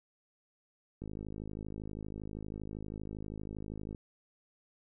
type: click train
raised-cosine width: 3 ms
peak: -29 dBFS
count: 155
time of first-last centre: 1.02-3.948 s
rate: 52.6 Hz
effects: none